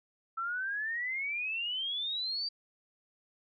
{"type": "exponential sweep", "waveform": "sine", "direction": "up", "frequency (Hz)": [1318.5, 4699], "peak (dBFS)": -32, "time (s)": [0.37, 2.49], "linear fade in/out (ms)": 10, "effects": []}